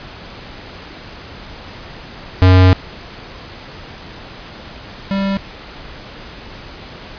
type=tone pair in turn; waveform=square; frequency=92.5 / 196 Hz; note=F#2 / G3; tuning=0 / 0 cents; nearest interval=octave + minor second; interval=1300 cents; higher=second; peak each=-6 / -16 dBFS; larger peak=first; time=2.42-2.73 / 5.11-5.37 s; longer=first; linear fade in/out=0 ms; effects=pink hiss -34 dBFS RMS until 7.18 s + resampled to 11025 Hz